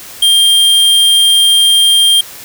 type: tone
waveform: square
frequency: 3196 Hz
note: G7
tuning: 33 cents sharp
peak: -6 dBFS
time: 0.22-2.21 s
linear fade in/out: 5 ms
effects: white hiss -31 dBFS RMS until 2.44 s